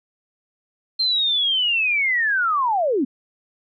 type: linear sweep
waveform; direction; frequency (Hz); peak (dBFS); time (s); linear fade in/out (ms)
sine; down; 4186 to 233.1; -17; 0.99-3.05; 10
effects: none